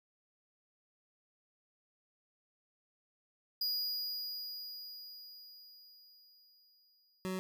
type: tone with exponential decay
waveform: square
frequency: 4892 Hz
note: D#8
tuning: 30 cents flat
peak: -32 dBFS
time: 3.61-7.29 s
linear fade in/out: 5 ms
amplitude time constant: 800 ms
type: tone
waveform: 25% pulse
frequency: 186.7 Hz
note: F#3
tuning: 16 cents sharp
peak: -32 dBFS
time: 7.25-7.39 s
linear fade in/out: 0 ms
effects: none